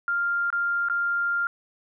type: tone with dropouts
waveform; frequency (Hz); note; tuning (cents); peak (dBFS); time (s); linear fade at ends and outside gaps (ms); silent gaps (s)
sine; 1396.9; F6; 0; -22; 0.08-1.47; 1; 0.503-0.527 / 0.886-0.898
effects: none